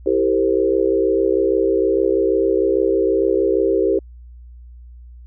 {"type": "chord", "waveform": "sine", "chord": "C dominant seventh", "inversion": "first", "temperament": "equal with one note detuned", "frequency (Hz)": [329.6, 392, 458.4, 523.3], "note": ["E4", "G4", "Bb4", "C5"], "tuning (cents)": [0, 0, -29, 0], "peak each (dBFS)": [-21, -17, -20, -22], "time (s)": [0.06, 3.99], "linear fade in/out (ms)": 5, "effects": ["added 60 Hz sine -37 dBFS peak until 5.26 s"]}